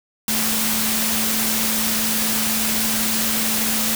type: tone in noise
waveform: sine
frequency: 220 Hz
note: A3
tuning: in tune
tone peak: -26 dBFS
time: 0.28-3.95 s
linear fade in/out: 2 ms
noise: white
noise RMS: -21 dBFS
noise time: 0.28-3.95 s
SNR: -8 dB
effects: none